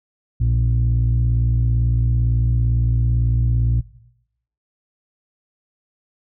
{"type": "tone pair together", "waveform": "sine", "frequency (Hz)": [59.38, 117.2], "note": ["A#1", "A#2"], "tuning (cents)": [33, 10], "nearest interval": "octave", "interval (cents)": 1177, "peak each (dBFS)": -16, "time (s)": [0.4, 3.81], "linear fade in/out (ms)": 10, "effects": ["noise-tail reverb RT60 0.8 s tail -17 dB re dry", "tanh soft clip ceiling -11 dBFS"]}